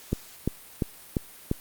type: click train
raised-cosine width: 3 ms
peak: -11 dBFS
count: 5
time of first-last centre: 0.13-1.514 s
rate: 2.89 Hz
effects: white hiss -48 dBFS RMS until 1.6 s + Opus 48 kbps